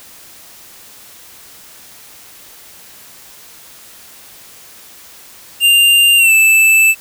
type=tone with pitch glide; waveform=square; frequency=2794 to 2637 Hz; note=F7 to E7; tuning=0 to 0 cents; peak=-7 dBFS; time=5.6-6.95 s; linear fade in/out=50 ms; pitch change=-100 cents; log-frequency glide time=6.17-6.32 s; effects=white hiss -39 dBFS RMS until 7 s